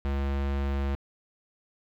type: tone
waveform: square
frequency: 69.3 Hz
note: C#2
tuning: in tune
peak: -27 dBFS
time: 0.05-0.95 s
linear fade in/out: 0 ms
effects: low-pass 3000 Hz 12 dB/octave + 9-bit